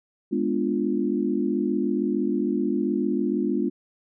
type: chord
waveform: sine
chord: G# diminished seventh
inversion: none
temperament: equal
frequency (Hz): 207.7 / 246.9 / 293.7 / 349.2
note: G#3 / B3 / D4 / F4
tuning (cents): 0 / 0 / 0 / 0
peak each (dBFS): -27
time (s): 0.31-3.7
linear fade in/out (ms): 20
effects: none